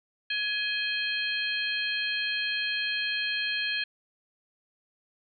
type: harmonic tone with a mistuned harmonic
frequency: 840 Hz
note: G#5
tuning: 19 cents sharp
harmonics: 2 / 3 / 4 / 5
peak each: -32 / -32 / -33 / -34 dBFS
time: 0.3-3.84 s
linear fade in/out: 5 ms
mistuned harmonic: 4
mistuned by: -80 cents
effects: none